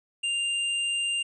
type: tone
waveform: square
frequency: 2794 Hz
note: F7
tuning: in tune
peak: -26 dBFS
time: 0.23-1.23 s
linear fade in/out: 10 ms
effects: resampled to 24000 Hz